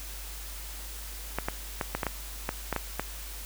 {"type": "clicks", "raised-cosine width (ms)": 0.5, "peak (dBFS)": -13, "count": 10, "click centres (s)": [1.386, 1.485, 1.812, 1.95, 2.032, 2.067, 2.491, 2.727, 2.763, 2.996], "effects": ["added 50 Hz sine -40 dBFS peak until 3.45 s", "white hiss -43 dBFS RMS until 3.45 s"]}